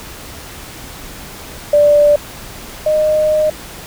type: tone pair in turn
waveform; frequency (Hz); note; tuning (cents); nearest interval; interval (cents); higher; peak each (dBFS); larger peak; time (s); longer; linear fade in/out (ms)
sine; 587.3 / 614.9; D5 / D#5; 0 / -21; minor second; 79; second; -6 / -10; first; 1.73-2.16 / 2.86-3.5; second; 5
effects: pink hiss -32 dBFS RMS until 3.86 s